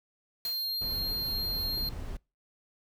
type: tone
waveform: square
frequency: 4201 Hz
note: C8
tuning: 6 cents sharp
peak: -31 dBFS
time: 0.45-1.89 s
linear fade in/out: 2 ms
type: noise with exponential decay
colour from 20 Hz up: white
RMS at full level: -42 dBFS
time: 0.45-0.77 s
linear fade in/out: 0 ms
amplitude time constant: 68 ms
type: noise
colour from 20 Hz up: brown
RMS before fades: -38 dBFS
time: 0.81-2.17 s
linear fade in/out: 5 ms
effects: noise-tail reverb RT60 0.3 s tail -26 dB re dry